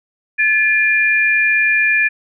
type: tone pair together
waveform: sine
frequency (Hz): 1732 / 2403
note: A6 / D7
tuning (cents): -28 / +39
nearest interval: tritone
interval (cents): 567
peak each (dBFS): -14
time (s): 0.38-2.09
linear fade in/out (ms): 20
effects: none